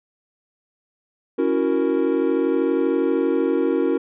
triangle chord, F# dominant seventh, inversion second, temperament equal, 277.2 / 329.6 / 370 / 466.2 Hz, C#4 / E4 / F#4 / A#4, 0 / 0 / 0 / 0 cents, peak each -21 dBFS, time 1.38-3.98 s, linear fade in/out 10 ms, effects resampled to 8000 Hz

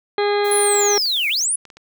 harmonic tone, 410 Hz, G#4, 22 cents flat, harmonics 1 / 2 / 3 / 4 / 5 / 6 / 8 / 9 / 10, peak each -17 / -23 / -29 / -30 / -30 / -36 / -34 / -41 / -31 dBFS, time 0.18-0.98 s, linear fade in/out 2 ms
violet noise, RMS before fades -35 dBFS, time 0.44-1.45 s, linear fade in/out 10 ms
sine linear two-way sweep, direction down then up, 10430 to 2100 to 10430 Hz, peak -17 dBFS, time 0.51-1.56 s, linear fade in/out 5 ms, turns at 1.29 s
clicks, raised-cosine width 0.2 ms, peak -25 dBFS, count 7, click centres 1.058 / 1.115 / 1.168 / 1.411 / 1.653 / 1.702 / 1.77 s
effects none

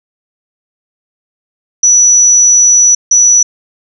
sine tone bursts at uneven times, 5910 Hz, F#8, 3 cents flat, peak -3 dBFS, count 2, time 1.83-2.95 / 3.11-3.43 s, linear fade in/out 5 ms, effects none

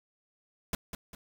pink noise with echo, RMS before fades -31 dBFS, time 0.73-0.75 s, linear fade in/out 2 ms, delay 200 ms, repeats 2, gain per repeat -8 dB, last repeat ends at 1.15 s, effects none

